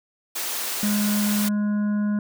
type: high-pass noise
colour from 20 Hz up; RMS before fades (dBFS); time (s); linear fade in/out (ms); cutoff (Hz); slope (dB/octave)
white; -28; 0.35-1.49; 10; 340; 12
type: harmonic tone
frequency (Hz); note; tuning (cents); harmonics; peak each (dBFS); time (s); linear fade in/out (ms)
207.7; G#3; 0; 1 / 3 / 5 / 7 / 8; -20 / -40 / -43 / -41 / -49; 0.83-2.19; 2
effects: none